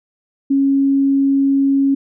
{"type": "tone", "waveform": "sine", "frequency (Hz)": 274.8, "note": "C#4", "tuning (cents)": -15, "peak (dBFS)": -11, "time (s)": [0.5, 1.95], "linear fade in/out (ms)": 10, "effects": []}